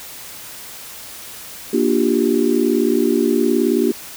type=chord; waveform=sine; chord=G minor seventh; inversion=first; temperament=just; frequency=235.2 / 294 / 352.8 / 392 Hz; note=Bb3 / D4 / F4 / G4; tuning=+16 / +2 / +18 / 0 cents; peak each=-19 dBFS; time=1.73-3.92 s; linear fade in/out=5 ms; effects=white hiss -35 dBFS RMS until 4.16 s